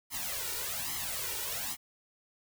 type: noise with flanger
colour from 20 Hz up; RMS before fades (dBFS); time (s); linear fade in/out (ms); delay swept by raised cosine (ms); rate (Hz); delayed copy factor
white; -36; 0.1-1.77; 50; 0.96 to 2.16; 1.2; +0.9
effects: none